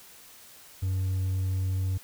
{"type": "tone with hard clipping", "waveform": "sine", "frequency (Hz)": 94, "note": "F#2", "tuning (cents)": 28, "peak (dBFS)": -26, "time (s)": [0.82, 1.98], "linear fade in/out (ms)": 10, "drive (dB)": 2, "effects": ["white hiss -51 dBFS RMS until 2.03 s"]}